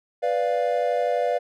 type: chord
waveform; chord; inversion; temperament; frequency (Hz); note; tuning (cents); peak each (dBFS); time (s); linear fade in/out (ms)
triangle; B diminished; none; equal with one note detuned; 493.9 / 585.6 / 698.5; B4 / D5 / F5; 0 / -5 / 0; -23; 0.22-1.39; 20
effects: none